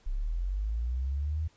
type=linear sweep; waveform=sine; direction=up; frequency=31.62 to 81 Hz; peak=-28 dBFS; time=0.06-1.48 s; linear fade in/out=10 ms; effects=pink hiss -64 dBFS RMS until 1.56 s + resampled to 16000 Hz